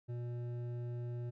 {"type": "tone with hard clipping", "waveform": "triangle", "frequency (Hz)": 120.6, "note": "B2", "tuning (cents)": -41, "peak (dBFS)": -40, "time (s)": [0.08, 1.31], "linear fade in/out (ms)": 20, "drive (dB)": 13, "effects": []}